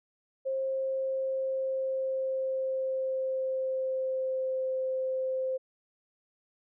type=tone with pitch glide; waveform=sine; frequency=532 to 521.4 Hz; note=C5 to C5; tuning=+29 to -6 cents; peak=-28 dBFS; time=0.45-5.58 s; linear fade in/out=20 ms; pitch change=-35 cents; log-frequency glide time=0.57-4.72 s; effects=none